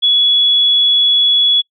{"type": "tone", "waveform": "sine", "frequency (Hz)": 3385, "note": "G#7", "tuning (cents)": 32, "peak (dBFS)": -8, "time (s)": [0.02, 1.62], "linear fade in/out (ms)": 20, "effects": ["noise-tail reverb RT60 0.1 s tail -25 dB re dry"]}